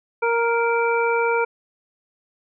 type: harmonic tone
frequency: 466.2 Hz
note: A#4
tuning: in tune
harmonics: 1 / 2 / 3 / 5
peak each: -20 / -23 / -25 / -27 dBFS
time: 0.22-1.45 s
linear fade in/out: 10 ms
effects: none